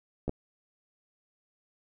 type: clicks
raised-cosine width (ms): 2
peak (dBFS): -18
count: 2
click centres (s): 0.28 / 0.294
effects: none